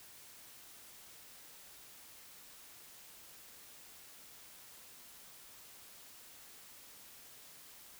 silence, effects white hiss -56 dBFS RMS until 7.99 s

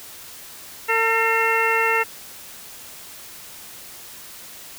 harmonic tone with a mistuned harmonic, 452.2 Hz, A4, 47 cents sharp, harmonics 1 / 2 / 3 / 4 / 5 / 6, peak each -24 / -24 / -24 / -24 / -24 / -24 dBFS, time 0.88-2.04 s, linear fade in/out 20 ms, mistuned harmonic 5, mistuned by -99 cents, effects white hiss -40 dBFS RMS until 4.78 s

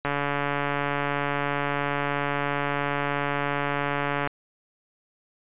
click train, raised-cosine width 0.5 ms, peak -11 dBFS, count 605, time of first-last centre 0.05-4.274 s, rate 143 Hz, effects resampled to 8000 Hz

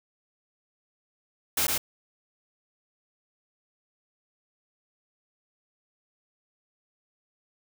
white noise with echo, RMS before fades -25 dBFS, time 1.57-1.67 s, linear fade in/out 5 ms, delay 110 ms, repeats 1, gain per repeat -2 dB, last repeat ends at 1.78 s, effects none

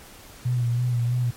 sine tone with vibrato, 121.5 Hz, B2, 28 cents flat, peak -20 dBFS, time 0.45-1.31 s, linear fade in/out 10 ms, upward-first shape sine, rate 3.1 Hz, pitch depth 40 cents each way, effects pink hiss -46 dBFS RMS until 1.36 s + MP3 64 kbps

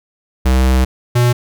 square tone pair in turn, 64.4 / 121.57 Hz, C2 / B2, -27 / -27 cents, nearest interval major seventh, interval 1100 cents, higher second, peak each -10 dBFS, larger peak neither, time 0.45-0.85 / 1.15-1.33 s, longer first, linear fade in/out 10 ms, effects none

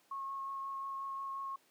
sine tone with vibrato, 1089 Hz, C#6, 31 cents flat, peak -38 dBFS, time 0.11-1.56 s, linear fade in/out 5 ms, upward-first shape sine, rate 5.6 Hz, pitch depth 10 cents each way, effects pink hiss -69 dBFS RMS until 1.7 s + high-pass 300 Hz 12 dB/octave

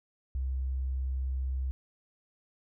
triangle tone with tanh clipping, 65.41 Hz, C2, in tune, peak -29 dBFS, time 0.35-1.71 s, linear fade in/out 0 ms, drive 4 dB, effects none

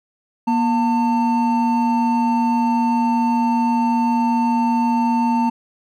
triangle tone pair together, 237.8 / 898.7 Hz, A#3 / A5, +35 / +36 cents, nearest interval octave + major seventh, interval 2301 cents, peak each -15 / -17 dBFS, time 0.47-5.5 s, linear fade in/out 10 ms, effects none

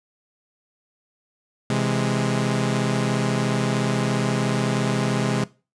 sawtooth chord, C augmented, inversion none, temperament equal, 130.81 / 164.81 / 207.7 Hz, C3 / E3 / G#3, 0 / 0 / 0 cents, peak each -19 / -25 / -20 dBFS, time 1.7-5.44 s, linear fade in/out 2 ms, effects noise-tail reverb RT60 0.3 s tail -19 dB re dry + resampled to 22050 Hz

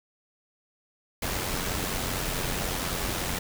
pink noise with amplitude modulation, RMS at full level -28 dBFS, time 1.22-3.39 s, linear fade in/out 5 ms, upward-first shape sine, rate 90.8 Hz, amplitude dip 45%, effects none

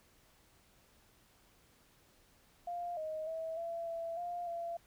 sine tone with pitch steps, 699 / 626 / 648 / 673 / 667 / 701 / 681 Hz, F5 / D#5 / E5 / E5 / E5 / F5 / F5, +1 / +10 / -30 / +36 / +20 / +6 / -44 cents, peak -37 dBFS, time 2.67-4.77 s, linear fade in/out 5 ms, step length 300 ms, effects pink hiss -67 dBFS RMS until 4.86 s

